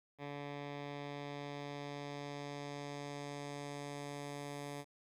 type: tone with low-pass filter sweep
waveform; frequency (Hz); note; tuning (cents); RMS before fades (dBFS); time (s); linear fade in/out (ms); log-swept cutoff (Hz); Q
10% pulse; 143.7; D3; -37; -45; 0.18-4.85; 50; 2900 to 11000; 1.1
effects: 12-bit